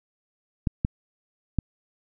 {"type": "clicks", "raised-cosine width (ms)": 5, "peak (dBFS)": -10, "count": 3, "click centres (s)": [0.672, 0.849, 1.587], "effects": []}